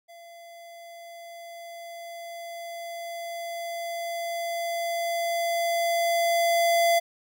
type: tone with level ramp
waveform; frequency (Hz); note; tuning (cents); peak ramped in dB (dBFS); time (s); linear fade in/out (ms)
square; 681; F5; -44; -46 to -19; 0.08-7; 20
effects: none